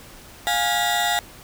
35% pulse tone cluster, 707 / 824 / 1938 / 3611 Hz, F5 / G#5 / B6 / A7, +21 / -14 / -33 / +44 cents, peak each -22 / -23 / -24 / -25 dBFS, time 0.47-1.19 s, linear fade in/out 0 ms, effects pink hiss -44 dBFS RMS until 1.43 s

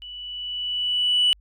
sine tone with level ramp, 2960 Hz, F#7, in tune, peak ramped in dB -36 to -13 dBFS, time 0.02-1.33 s, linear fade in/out 0 ms, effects tanh soft clip ceiling -13 dBFS + added 50 Hz sine -51 dBFS peak until 1.4 s

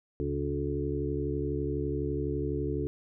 harmonic tone with a mistuned harmonic, 72 Hz, D2, 34 cents flat, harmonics 1 / 2 / 4 / 5 / 6, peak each -35 / -35 / -35 / -35 / -35 dBFS, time 0.2-2.87 s, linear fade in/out 0 ms, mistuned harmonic 2, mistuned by -53 cents, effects none

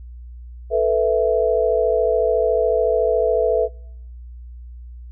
sine chord, A suspended second, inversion none, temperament equal, 440 / 493.9 / 659.3 Hz, A4 / B4 / E5, 0 / 0 / 0 cents, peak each -19 dBFS, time 0.7-3.69 s, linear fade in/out 50 ms, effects noise-tail reverb RT60 0.7 s tail -26 dB re dry + added 60 Hz sine -34 dBFS peak until 5.11 s

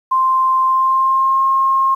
sine tone with pitch glide, 1046.5 to 1071 Hz, C6 to C6, 0 to +40 cents, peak -11 dBFS, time 0.11-1.95 s, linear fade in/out 10 ms, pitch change +40 cents, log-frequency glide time 0.66-1.43 s, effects 8-bit

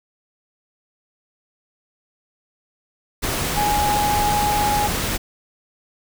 sine tone in noise, 830.6 Hz, G#5, in tune, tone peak -18 dBFS, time 3.56-4.88 s, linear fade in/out 20 ms, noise pink, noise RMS -23 dBFS, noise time 3.22-5.18 s, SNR +2 dB, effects none

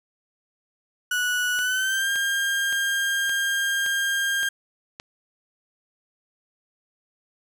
35% pulse tone with pitch glide, 1472 to 1605.2 Hz, F#6 to G6, -9 to +41 cents, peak -20 dBFS, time 1.11-4.49 s, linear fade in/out 5 ms, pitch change +150 cents, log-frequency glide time 1.57-2.1 s
click train, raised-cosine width 0.2 ms, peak -19 dBFS, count 7, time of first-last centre 1.59-4.999 s, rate 1.76 Hz
effects none

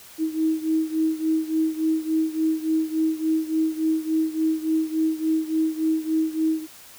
sine beating tone pair, 316.8 / 320.3 Hz, D#4 / E4, +31 / -50 cents, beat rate 3.5 Hz, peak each -22 / -25 dBFS, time 0.18-6.67 s, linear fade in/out 50 ms, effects white hiss -46 dBFS RMS until 6.98 s

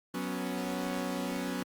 sawtooth chord, F# suspended fourth, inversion none, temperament equal, 185 / 246.9 / 277.2 Hz, F#3 / B3 / C#4, 0 / 0 / 0 cents, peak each -33 dBFS, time 0.14-1.63 s, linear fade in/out 5 ms, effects Opus 32 kbps

